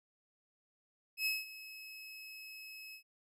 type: tone with ADSR envelope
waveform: 30% pulse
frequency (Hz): 2575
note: E7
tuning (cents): -41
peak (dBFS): -28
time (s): 1.17-3.03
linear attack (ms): 88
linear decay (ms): 190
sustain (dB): -17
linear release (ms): 90
effects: none